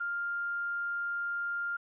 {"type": "tone with quantisation", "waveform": "sine", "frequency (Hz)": 1400, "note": "F6", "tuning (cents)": 4, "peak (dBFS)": -31, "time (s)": [0, 1.77], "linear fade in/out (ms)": 10, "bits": 10, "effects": ["resampled to 8000 Hz"]}